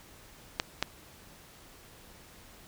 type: clicks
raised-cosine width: 0.2 ms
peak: -9 dBFS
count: 2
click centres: 0.599 / 0.826 s
effects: pink hiss -54 dBFS RMS until 2.67 s